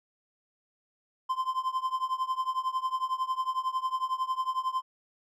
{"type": "tone with tremolo", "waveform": "triangle", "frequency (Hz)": 1038, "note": "C6", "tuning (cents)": -14, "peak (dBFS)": -22, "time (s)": [1.29, 4.82], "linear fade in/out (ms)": 10, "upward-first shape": "triangle", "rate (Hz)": 11, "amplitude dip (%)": 95, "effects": []}